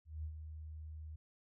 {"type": "tone with ADSR envelope", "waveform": "sine", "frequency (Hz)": 77.78, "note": "D#2", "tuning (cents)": 0, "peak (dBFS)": -38, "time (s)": [0.05, 1.16], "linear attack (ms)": 190, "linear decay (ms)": 77, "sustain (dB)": -7, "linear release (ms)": 6, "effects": []}